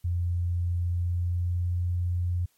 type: tone with pitch glide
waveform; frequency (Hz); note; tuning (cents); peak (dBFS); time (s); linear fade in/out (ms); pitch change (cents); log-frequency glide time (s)
sine; 87.31 to 88.27; F2 to F2; 0 to +19; -24; 0.04-2.46; 10; +19; 0.83-1.77
effects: white hiss -68 dBFS RMS until 2.57 s + MP3 64 kbps